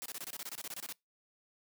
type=noise bursts; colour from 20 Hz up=white; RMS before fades=-42 dBFS; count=15; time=0.02-0.925 s; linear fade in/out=0 ms; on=37 ms; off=25 ms; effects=noise-tail reverb RT60 0.2 s tail -25 dB re dry + high-pass 150 Hz 12 dB/octave